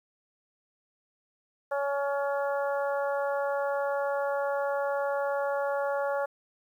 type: harmonic tone with a mistuned harmonic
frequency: 280.8 Hz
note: C#4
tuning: 22 cents sharp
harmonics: 2 / 3 / 4 / 5 / 6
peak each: -28 / -34 / -38 / -37 / -43 dBFS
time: 1.71-6.26 s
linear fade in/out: 10 ms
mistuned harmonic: 6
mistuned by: +15 cents
effects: 10-bit